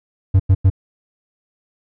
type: tone bursts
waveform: triangle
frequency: 95 Hz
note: F#2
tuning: 46 cents sharp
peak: -6 dBFS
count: 3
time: 0.34-0.701 s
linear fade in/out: 10 ms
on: 57 ms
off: 95 ms
effects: none